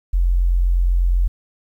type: tone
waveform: sine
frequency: 44.06 Hz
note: F1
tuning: 16 cents sharp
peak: -13 dBFS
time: 0.13-1.28 s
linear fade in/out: 10 ms
effects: 9-bit